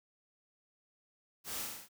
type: noise with echo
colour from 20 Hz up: white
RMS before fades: -42 dBFS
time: 1.44-1.66 s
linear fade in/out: 50 ms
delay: 38 ms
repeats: 6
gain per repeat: -2 dB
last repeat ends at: 1.888 s
effects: none